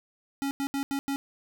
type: tone bursts at uneven times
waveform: square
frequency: 276.9 Hz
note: C#4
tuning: 2 cents flat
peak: -28 dBFS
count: 5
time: 0.42-0.51 / 0.6-0.67 / 0.74-0.83 / 0.91-0.99 / 1.08-1.16 s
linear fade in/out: 0 ms
effects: none